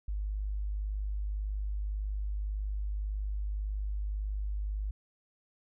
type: tone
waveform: sine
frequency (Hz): 50.9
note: G#1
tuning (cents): -34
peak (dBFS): -31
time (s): 0.08-4.91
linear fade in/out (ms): 5
effects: none